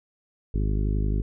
harmonic tone, 51.5 Hz, G#1, 14 cents flat, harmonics 1 / 2 / 3 / 4 / 5 / 6 / 7 / 8, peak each -23 / -29 / -33 / -35 / -37 / -39 / -40 / -41 dBFS, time 0.54-1.22 s, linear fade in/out 5 ms, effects none

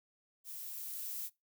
violet noise with level ramp, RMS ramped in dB -46 to -40 dBFS, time 0.44-1.3 s, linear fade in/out 50 ms, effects noise-tail reverb RT60 0.2 s tail -21 dB re dry

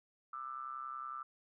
triangle ring-modulated tone, 65.41 Hz, C2, in tune, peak -36 dBFS, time 0.33-1.23 s, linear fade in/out 5 ms, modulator 1260 Hz, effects none

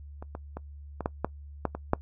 clicks, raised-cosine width 1 ms, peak -27 / -23 / -22 / -19 / -13 / -12 / -12 / -20 / -8 dBFS, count 9, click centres 0.225 / 0.351 / 0.57 / 1.007 / 1.059 / 1.246 / 1.653 / 1.75 / 1.934 s, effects noise-tail reverb RT60 0.1 s tail -22 dB re dry + added 72 Hz sine -42 dBFS peak until 2.01 s

